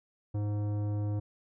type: tone with tanh clipping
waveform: sine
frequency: 103.83 Hz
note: G#2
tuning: in tune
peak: -31 dBFS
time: 0.34-1.2 s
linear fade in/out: 10 ms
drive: 14 dB
effects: none